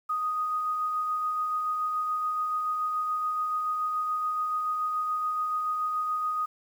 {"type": "tone with tremolo", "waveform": "sine", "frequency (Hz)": 1244.5, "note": "D#6", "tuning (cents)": 0, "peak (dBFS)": -25, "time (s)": [0.09, 6.46], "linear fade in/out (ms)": 10, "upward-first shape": "sine", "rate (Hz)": 7, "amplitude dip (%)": 25, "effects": ["9-bit"]}